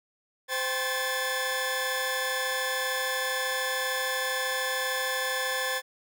sawtooth tone cluster, 518 / 788 / 1069 / 1737 Hz, C5 / G5 / C6 / A6, -17 / +9 / +37 / -23 cents, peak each -29 / -34 / -34 / -26 dBFS, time 0.48-5.82 s, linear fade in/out 50 ms, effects none

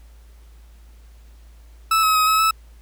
40% pulse tone with pitch steps, 1310 / 1280 / 1266 / 1287 / 1305 Hz, E6 / D#6 / D#6 / E6 / E6, -11 / +49 / +30 / -42 / -18 cents, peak -14 dBFS, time 1.91-2.51 s, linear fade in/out 5 ms, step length 120 ms, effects added 56 Hz sine -43 dBFS peak until 2.81 s + pink hiss -58 dBFS RMS until 2.81 s

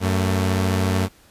sawtooth tone pair together, 93.9 / 223.6 Hz, F#2 / A3, +26 / +28 cents, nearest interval octave + minor third, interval 1502 cents, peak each -15 / -21 dBFS, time 0-1.09 s, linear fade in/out 50 ms, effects pink hiss -53 dBFS RMS until 1.3 s + resampled to 32000 Hz

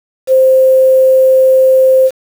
sine tone with quantisation, 523.3 Hz, C5, in tune, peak -4 dBFS, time 0.27-2.11 s, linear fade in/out 50 ms, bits 5, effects none

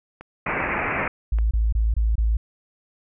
click train, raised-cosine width 0.5 ms, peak -23 dBFS, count 4, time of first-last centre 0.21-1.386 s, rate 2.55 Hz
white low-pass noise, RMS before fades -25 dBFS, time 0.46-1.08 s, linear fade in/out 5 ms, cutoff 2500 Hz, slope 96 dB/octave
sine tone bursts, 55 Hz, A1, in tune, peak -17 dBFS, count 5, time 1.32-2.37 s, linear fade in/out 5 ms, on 190 ms, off 25 ms
effects none

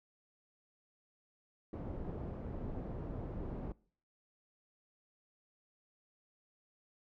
pink low-pass noise, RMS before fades -42 dBFS, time 1.73-3.72 s, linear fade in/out 2 ms, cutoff 530 Hz, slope 12 dB/octave, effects noise-tail reverb RT60 0.5 s tail -23 dB re dry

